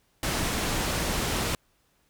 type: low-pass noise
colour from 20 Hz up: pink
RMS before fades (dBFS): -28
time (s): 0.23-1.55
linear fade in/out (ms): 2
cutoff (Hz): 11000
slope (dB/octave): 12
effects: pink hiss -68 dBFS RMS until 2.09 s